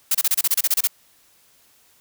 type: noise bursts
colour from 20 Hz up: blue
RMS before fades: -18 dBFS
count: 12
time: 0.11-0.873 s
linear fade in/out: 5 ms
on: 37 ms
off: 29 ms
effects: white hiss -57 dBFS RMS until 2 s